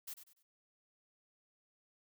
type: noise with echo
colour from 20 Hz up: blue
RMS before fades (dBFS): -45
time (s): 0.07-0.14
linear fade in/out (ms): 10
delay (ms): 97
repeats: 3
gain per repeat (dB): -10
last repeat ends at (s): 0.431
effects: none